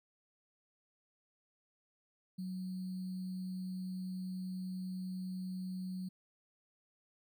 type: tone with sample-and-hold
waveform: sine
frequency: 185.1 Hz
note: F#3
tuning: 1 cent sharp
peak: -38 dBFS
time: 2.38-6.09 s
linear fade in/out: 10 ms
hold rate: 4410 Hz
effects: none